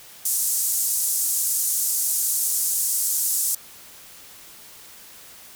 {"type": "band-pass noise", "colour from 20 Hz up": "pink", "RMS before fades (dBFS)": -23, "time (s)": [0.25, 3.55], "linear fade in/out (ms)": 5, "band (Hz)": [7100, 15000], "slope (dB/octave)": 24, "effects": ["white hiss -45 dBFS RMS until 5.55 s"]}